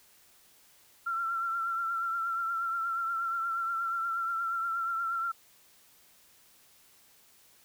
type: tone with vibrato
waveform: sine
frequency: 1358 Hz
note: F6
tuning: 49 cents flat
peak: -29 dBFS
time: 1.06-5.32 s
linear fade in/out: 10 ms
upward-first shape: triangle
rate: 8.4 Hz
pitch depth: 48 cents each way
effects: white hiss -61 dBFS RMS until 7.64 s